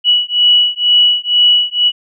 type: beating tone pair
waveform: sine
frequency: 2936 / 2938.1 Hz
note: F#7 / F#7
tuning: -14 / -13 cents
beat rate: 2.1 Hz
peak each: -11 dBFS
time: 0.04-1.92 s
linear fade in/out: 50 ms
effects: none